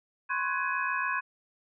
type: tone cluster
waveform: sine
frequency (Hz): 1021 / 1088 / 1499 / 1670 / 2518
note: C6 / C#6 / F#6 / G#6 / D#7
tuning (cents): -43 / -33 / +22 / +9 / +20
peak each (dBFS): -35 / -33 / -35 / -32 / -36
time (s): 0.29-1.21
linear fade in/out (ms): 20
effects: none